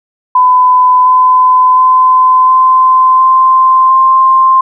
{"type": "tone with pitch steps", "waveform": "sine", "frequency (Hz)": [1006, 1014.8, 1023.6, 1032.5, 1041.5, 1050.5], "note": ["B5", "B5", "C6", "C6", "C6", "C6"], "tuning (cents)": [32, 47, -38, -23, -8, 7], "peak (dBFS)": -3, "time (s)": [0.35, 4.61], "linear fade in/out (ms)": 5, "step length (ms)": 710, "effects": []}